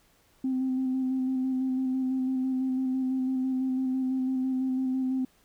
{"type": "tone with vibrato", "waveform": "sine", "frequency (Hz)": 260, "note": "C4", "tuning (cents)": -11, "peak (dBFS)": -24, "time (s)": [0.44, 5.25], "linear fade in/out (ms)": 5, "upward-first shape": "square", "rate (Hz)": 6, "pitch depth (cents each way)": 16, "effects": ["tanh soft clip ceiling -21 dBFS", "pink hiss -64 dBFS RMS until 5.44 s"]}